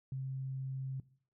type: tone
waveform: sine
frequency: 132.9 Hz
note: C3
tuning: 27 cents sharp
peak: -36 dBFS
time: 0.12-1 s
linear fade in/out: 2 ms
effects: noise-tail reverb RT60 0.5 s tail -19 dB re dry